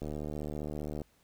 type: click train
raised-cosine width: 2 ms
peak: -25 dBFS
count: 76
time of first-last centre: 0.02-1.017 s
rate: 75.2 Hz
effects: pink hiss -68 dBFS RMS until 1.23 s